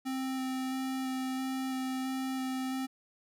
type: tone with vibrato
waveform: square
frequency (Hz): 261.6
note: C4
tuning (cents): 0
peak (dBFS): -33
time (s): 0.05-2.87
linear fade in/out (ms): 20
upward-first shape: square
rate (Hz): 1.5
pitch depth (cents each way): 8
effects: none